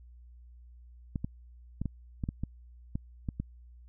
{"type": "clicks", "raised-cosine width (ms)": 5, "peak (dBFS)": -20, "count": 10, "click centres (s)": [1.158, 1.245, 1.816, 1.857, 2.238, 2.289, 2.436, 2.955, 3.288, 3.4], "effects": ["added 60 Hz sine -50 dBFS peak until 3.88 s"]}